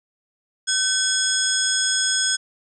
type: tone cluster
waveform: sine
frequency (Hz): 1529 / 3355 / 5160 / 6690 / 8380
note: G6 / G#7 / E8 / G#8 / C9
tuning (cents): -44 / +17 / -38 / +12 / +2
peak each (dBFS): -25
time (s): 0.67-2.37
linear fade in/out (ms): 20
effects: none